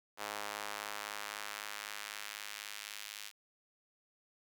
sawtooth tone with high-pass filter sweep, 103.9 Hz, G#2, 1 cent sharp, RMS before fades -44 dBFS, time 0.17-3.32 s, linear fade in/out 50 ms, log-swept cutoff 770 to 2800 Hz, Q 0.89, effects none

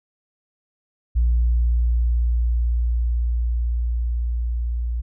sine tone with level ramp, 59 Hz, A#1, 22 cents sharp, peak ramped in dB -13 to -21 dBFS, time 1.15-5.02 s, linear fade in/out 20 ms, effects tanh soft clip ceiling -12 dBFS

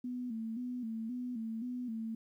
sine tone with vibrato, 235.8 Hz, A#3, 20 cents sharp, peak -36 dBFS, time 0.04-2.15 s, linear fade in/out 5 ms, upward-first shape square, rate 1.9 Hz, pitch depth 88 cents each way, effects 12-bit

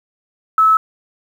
sine tone, 1300 Hz, E6, 24 cents flat, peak -8 dBFS, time 0.58-0.77 s, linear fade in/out 2 ms, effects 7-bit

